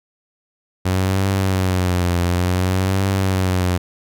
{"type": "tone with vibrato", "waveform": "sawtooth", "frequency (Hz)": 92.1, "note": "F#2", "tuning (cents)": -7, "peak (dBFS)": -12, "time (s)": [0.85, 3.78], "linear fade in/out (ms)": 10, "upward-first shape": "triangle", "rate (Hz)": 0.56, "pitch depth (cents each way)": 100, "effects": []}